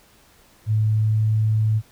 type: tone with pitch glide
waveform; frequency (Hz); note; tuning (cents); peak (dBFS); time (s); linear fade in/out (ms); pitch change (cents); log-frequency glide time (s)
sine; 108.2 to 108.89; A2 to A2; -29 to -18; -16; 0.66-1.82; 50; +11; 0.88-1.3
effects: pink hiss -54 dBFS RMS until 1.91 s